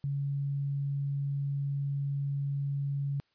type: tone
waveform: sine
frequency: 140.4 Hz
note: C#3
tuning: 22 cents sharp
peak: -29 dBFS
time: 0.04-3.2 s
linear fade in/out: 0 ms
effects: white hiss -73 dBFS RMS until 3.34 s + resampled to 11025 Hz